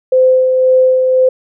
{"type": "tone with tremolo", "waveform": "sine", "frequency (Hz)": 515, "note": "C5", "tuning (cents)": -28, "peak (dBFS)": -5, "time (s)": [0.12, 1.29], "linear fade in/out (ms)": 5, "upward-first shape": "sine", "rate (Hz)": 1.9, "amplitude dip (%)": 35, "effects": []}